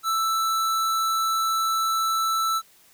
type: tone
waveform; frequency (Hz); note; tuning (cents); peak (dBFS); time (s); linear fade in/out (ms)
square; 1322; E6; +5; -22; 0.03-2.62; 50
effects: white hiss -56 dBFS RMS until 2.93 s